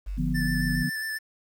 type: tone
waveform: sine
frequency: 48 Hz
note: G1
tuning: 36 cents flat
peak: -29 dBFS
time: 0.06-0.84 s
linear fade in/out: 20 ms
type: chord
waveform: sine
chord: B diminished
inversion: first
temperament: equal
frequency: 146.83 / 174.61 / 246.9 Hz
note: D3 / F3 / B3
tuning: 0 / 0 / 0 cents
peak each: -29 / -29 / -29 dBFS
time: 0.17-0.9 s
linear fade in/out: 20 ms
type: tone with vibrato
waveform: square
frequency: 1760 Hz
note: A6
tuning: in tune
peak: -30 dBFS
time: 0.34-1.19 s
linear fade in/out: 20 ms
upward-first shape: square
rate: 7.3 Hz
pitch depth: 14 cents each way
effects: 9-bit